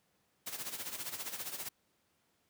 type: noise with tremolo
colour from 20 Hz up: white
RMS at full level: -39 dBFS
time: 0.46-1.69 s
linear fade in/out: 10 ms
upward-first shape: sine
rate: 15 Hz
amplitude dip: 70%
effects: pink hiss -75 dBFS RMS until 2.49 s + high-pass 100 Hz 12 dB/octave